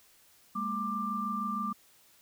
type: tone cluster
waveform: sine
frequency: 202.8 / 229.2 / 1185 Hz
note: G#3 / A#3 / D6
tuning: -41 / -29 / +15 cents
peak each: -37 / -39 / -32 dBFS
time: 0.55-1.73 s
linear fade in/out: 10 ms
effects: white hiss -62 dBFS RMS until 2.21 s